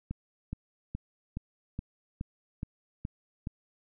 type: click train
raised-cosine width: 5 ms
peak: -22 dBFS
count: 9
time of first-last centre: 0.11-3.471 s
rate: 2.38 Hz
effects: none